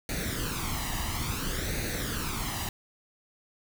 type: noise with flanger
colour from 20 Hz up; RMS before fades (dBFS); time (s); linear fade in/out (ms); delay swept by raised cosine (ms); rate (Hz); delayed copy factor
pink; -32; 0.09-2.69; 2; 0.47 to 1.04; 0.58; +0.65
effects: none